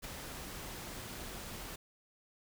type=noise with ADSR envelope; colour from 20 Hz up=pink; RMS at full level=-42 dBFS; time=0.02-1.76 s; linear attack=25 ms; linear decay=11 ms; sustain=-3 dB; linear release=6 ms; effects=none